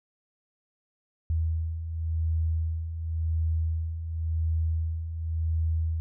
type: beating tone pair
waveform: sine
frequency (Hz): 80.2 / 81.12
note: E2 / E2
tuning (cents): -47 / -27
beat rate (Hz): 0.92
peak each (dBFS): -33 / -26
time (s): 1.3-6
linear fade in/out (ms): 0
effects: none